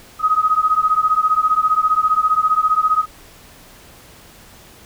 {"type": "beating tone pair", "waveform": "sine", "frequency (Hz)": [1253, 1268], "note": ["D#6", "D#6"], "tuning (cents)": [12, 32], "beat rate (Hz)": 15, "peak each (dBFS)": -16, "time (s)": [0.19, 3.06], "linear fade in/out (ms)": 50, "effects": ["pink hiss -44 dBFS RMS until 4.85 s"]}